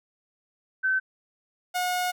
sine / sawtooth tone pair in turn, 1533 / 723.5 Hz, G6 / F#5, -39 / -39 cents, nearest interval octave + minor second, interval 1300 cents, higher first, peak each -21 dBFS, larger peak neither, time 0.83-1 / 1.74-2.12 s, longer second, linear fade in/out 20 ms, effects none

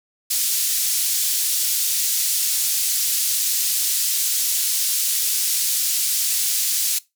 white band-pass noise, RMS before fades -21 dBFS, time 0.3-6.99 s, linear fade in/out 10 ms, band 4300 to 14000 Hz, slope 12 dB/octave, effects noise-tail reverb RT60 0.2 s tail -20 dB re dry

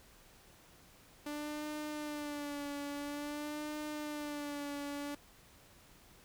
sawtooth tone with vibrato, 293.7 Hz, D4, in tune, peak -35 dBFS, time 1.26-5.15 s, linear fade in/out 5 ms, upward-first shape sine, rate 0.49 Hz, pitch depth 46 cents each way, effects pink hiss -61 dBFS RMS until 6.24 s

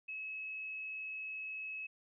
sine tone, 2577 Hz, E7, 40 cents flat, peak -40 dBFS, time 0.08-1.87 s, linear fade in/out 10 ms, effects none

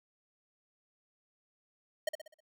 square tone with echo, 622.3 Hz, D#5, in tune, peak -29 dBFS, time 2.07-2.09 s, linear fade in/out 5 ms, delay 63 ms, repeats 5, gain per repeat -7 dB, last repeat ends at 2.405 s, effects none

